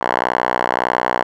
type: tone with band-pass filter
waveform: 5% pulse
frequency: 61.74 Hz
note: B1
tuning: in tune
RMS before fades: -19 dBFS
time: 0.01-1.23 s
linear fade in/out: 5 ms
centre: 1100 Hz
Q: 3.1
effects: none